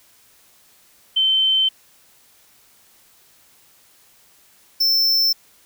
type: tone pair in turn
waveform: sine / square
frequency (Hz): 3089 / 5335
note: G7 / E8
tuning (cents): -26 / +20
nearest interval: major sixth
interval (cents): 946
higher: second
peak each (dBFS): -14 / -15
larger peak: first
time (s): 1.16-1.69 / 4.8-5.33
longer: neither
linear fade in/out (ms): 10
effects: white hiss -54 dBFS RMS until 5.65 s